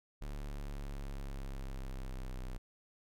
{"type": "linear sweep", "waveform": "square", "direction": "down", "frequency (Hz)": [36.47, 31.49], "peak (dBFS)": -40, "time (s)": [0.21, 2.58], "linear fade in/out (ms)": 10, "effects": []}